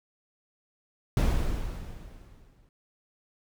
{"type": "noise with exponential decay", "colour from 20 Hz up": "brown", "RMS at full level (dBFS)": -21, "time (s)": [1.17, 2.69], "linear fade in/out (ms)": 1, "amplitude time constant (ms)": 330, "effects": []}